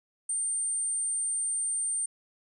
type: tone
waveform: sine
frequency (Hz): 8870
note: C#9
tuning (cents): 0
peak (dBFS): -26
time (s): 0.29-2.06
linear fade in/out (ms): 5
effects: tanh soft clip ceiling -24 dBFS